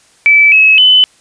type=tone with pitch steps; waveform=sine; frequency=2310 / 2574 / 3020 Hz; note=D7 / E7 / F#7; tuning=-29 / -42 / +35 cents; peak=-3 dBFS; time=0.26-1.04 s; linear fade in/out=0 ms; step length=260 ms; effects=white hiss -48 dBFS RMS until 1.2 s + resampled to 22050 Hz